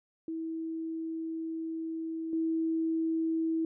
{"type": "tone with level steps", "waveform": "sine", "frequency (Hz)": 324.5, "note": "E4", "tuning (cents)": -27, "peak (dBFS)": [-33, -27], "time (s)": [0.28, 3.65], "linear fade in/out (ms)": 2, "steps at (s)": 2.33, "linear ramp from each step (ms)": 2, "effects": []}